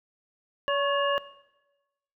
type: harmonic tone with a mistuned harmonic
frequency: 567 Hz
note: C#5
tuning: 39 cents sharp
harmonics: 1 / 2 / 3 / 5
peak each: -26 / -29 / -31 / -33 dBFS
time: 0.68-1.18 s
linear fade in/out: 0 ms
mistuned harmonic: 2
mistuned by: -49 cents
effects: noise-tail reverb RT60 1.0 s tail -17 dB re dry